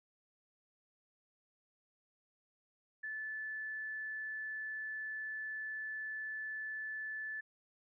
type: tone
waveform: sine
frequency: 1742 Hz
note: A6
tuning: 18 cents flat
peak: -39 dBFS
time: 3.03-7.41 s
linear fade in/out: 10 ms
effects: none